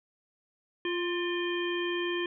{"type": "harmonic tone with a mistuned harmonic", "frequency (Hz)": 349.2, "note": "F4", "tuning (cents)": 0, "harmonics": [1, 3, 5, 7, 9], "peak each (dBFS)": [-30, -40, -37, -40, -38], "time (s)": [0.85, 2.26], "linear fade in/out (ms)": 2, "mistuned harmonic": 5, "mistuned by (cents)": 37, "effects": []}